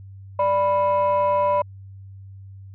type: tone pair together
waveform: sine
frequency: 587.3 / 987.8 Hz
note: D5 / B5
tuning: 0 / 0 cents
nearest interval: major sixth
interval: 900 cents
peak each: -18 dBFS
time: 0.39-1.62 s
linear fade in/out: 5 ms
effects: tanh soft clip ceiling -13 dBFS + added 97 Hz sine -38 dBFS peak until 2.74 s